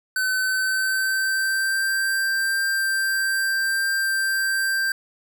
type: tone with pitch glide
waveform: square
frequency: 1522 to 1574.8 Hz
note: F#6 to G6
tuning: +48 to +8 cents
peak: -21 dBFS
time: 0.16-4.92 s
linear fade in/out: 2 ms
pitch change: +60 cents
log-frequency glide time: 0.39-1.91 s
effects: none